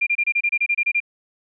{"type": "tone bursts", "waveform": "sine", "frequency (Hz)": 2395, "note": "D7", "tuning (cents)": 33, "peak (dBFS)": -16, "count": 12, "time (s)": [0.01, 1.003], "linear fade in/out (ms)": 10, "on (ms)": 58, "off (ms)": 27, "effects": []}